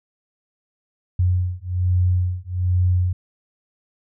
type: beating tone pair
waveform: sine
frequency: 89.8 / 91 Hz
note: F2 / F#2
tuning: +49 / -28 cents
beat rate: 1.2 Hz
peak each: -20 dBFS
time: 1.19-3.13 s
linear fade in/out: 5 ms
effects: none